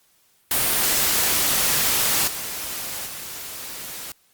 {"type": "noise with level steps", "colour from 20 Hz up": "white", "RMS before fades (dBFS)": [-20, -30, -34], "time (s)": [0.51, 4.12], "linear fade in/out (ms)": 2, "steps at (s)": [2.27, 3.06], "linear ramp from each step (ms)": 10, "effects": ["white hiss -61 dBFS RMS until 4.33 s", "Opus 48 kbps"]}